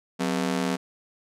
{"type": "ring-modulated tone", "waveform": "sawtooth", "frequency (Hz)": 222.4, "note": "A3", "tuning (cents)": 19, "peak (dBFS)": -17, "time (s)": [0.19, 0.77], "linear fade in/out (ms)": 20, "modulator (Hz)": 39.5, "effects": ["low-pass 10000 Hz 12 dB/octave"]}